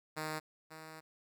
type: tone pair in turn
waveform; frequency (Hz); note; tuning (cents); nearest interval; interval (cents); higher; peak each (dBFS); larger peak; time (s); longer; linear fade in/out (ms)
5% pulse; 155.56 / 158.19; D#3 / D#3; 0 / +29; unison; 29; second; -26 / -37; first; 0.16-0.4 / 0.7-1.01; second; 20
effects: none